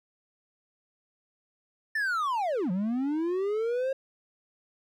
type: linear two-way sweep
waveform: triangle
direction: down then up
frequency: 1800 to 173.9 to 542 Hz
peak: -24 dBFS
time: 1.95-3.93 s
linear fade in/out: 5 ms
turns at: 2.71 s
effects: none